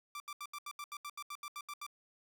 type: tone bursts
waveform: sawtooth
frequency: 1174.7 Hz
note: D6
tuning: in tune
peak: -38 dBFS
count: 14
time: 0.15-1.865 s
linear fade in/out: 2 ms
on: 51 ms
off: 77 ms
effects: none